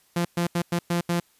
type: tone bursts at uneven times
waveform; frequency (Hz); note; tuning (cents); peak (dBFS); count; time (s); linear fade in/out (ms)
sawtooth; 172.5; F3; -21; -18; 6; 0.16-0.25 / 0.37-0.47 / 0.55-0.62 / 0.72-0.79 / 0.9-1.01 / 1.09-1.2; 5
effects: white hiss -62 dBFS RMS until 1.39 s + resampled to 32000 Hz